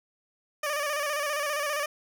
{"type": "tone with vibrato", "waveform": "15% pulse", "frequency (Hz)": 587.3, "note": "D5", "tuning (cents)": 0, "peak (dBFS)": -21, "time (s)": [0.63, 1.86], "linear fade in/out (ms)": 5, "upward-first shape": "square", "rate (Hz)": 15, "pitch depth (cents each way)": 54, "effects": []}